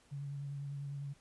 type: tone with vibrato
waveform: sine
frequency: 141.2 Hz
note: C#3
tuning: 32 cents sharp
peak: -39 dBFS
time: 0.11-1.14 s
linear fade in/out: 20 ms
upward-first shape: sine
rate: 10 Hz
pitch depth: 22 cents each way
effects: pink hiss -67 dBFS RMS until 1.2 s + resampled to 24000 Hz